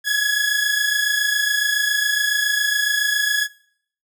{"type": "tone pair together", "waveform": "sawtooth", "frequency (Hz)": [1668.8, 1696], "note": ["G#6", "G#6"], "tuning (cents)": [8, 36], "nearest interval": "unison", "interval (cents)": 28, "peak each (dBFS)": -17, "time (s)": [0.04, 3.48], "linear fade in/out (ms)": 50, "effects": ["noise-tail reverb RT60 0.6 s tail -21 dB re dry"]}